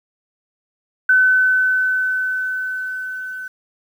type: tone with level ramp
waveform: sine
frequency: 1514 Hz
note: F#6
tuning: 39 cents sharp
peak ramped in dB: -9 to -27 dBFS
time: 1.09-3.48 s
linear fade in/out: 5 ms
effects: 8-bit